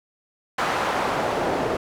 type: noise with band-pass filter sweep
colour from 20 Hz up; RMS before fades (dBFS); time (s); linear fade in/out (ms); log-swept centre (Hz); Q
pink; -24; 0.58-1.77; 5; 1100 to 470; 1.1
effects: none